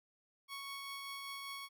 15% pulse tone with tremolo, 1108.7 Hz, C#6, in tune, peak -36 dBFS, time 0.48-1.69 s, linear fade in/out 50 ms, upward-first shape triangle, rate 5.1 Hz, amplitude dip 25%, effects none

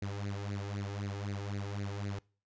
sawtooth tone with flanger, 100.6 Hz, G2, 45 cents sharp, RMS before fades -38 dBFS, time 0.02-2.19 s, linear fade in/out 5 ms, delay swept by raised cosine 0.45 to 2.45 ms, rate 3.9 Hz, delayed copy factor +0.8, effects noise-tail reverb RT60 0.4 s tail -25 dB re dry + resampled to 16000 Hz

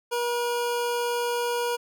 25% pulse tone, 479.4 Hz, A#4, 48 cents sharp, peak -21 dBFS, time 0.11-1.77 s, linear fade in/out 20 ms, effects none

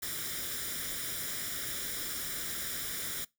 white noise with comb filter, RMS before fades -37 dBFS, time 0.02-3.25 s, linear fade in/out 10 ms, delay 0.56 ms, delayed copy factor +0.7, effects noise-tail reverb RT60 0.2 s tail -23 dB re dry

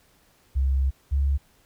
sine tone pair in turn, 67 / 69.43 Hz, C2 / C#2, +42 / +3 cents, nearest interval minor second, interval 61 cents, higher second, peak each -19 dBFS, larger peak neither, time 0.55-0.91 / 1.11-1.38 s, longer first, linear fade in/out 20 ms, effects pink hiss -61 dBFS RMS until 1.65 s

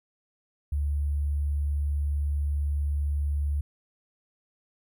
sine tone with sample-and-hold, 72.3 Hz, D2, 27 cents flat, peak -24 dBFS, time 0.72-3.61 s, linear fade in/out 5 ms, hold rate 11025 Hz, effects none

